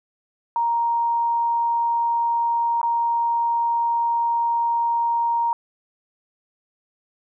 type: tone with dropouts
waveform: sine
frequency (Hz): 935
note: A#5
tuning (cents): +5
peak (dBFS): -18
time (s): 0.56-5.53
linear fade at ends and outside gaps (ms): 1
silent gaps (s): 2.815-2.83
effects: none